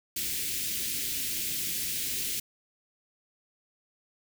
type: band-stop noise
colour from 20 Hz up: white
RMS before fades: -32 dBFS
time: 0.16-2.4 s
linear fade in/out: 5 ms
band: 370 to 2100 Hz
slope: 24 dB/octave
effects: none